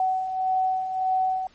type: beating tone pair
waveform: sine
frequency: 750 / 751.7 Hz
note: F#5 / F#5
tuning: +23 / +27 cents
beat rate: 1.7 Hz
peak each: -30 / -22 dBFS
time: 0-1.47 s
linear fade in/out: 2 ms
effects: pink hiss -57 dBFS RMS until 1.54 s + MP3 32 kbps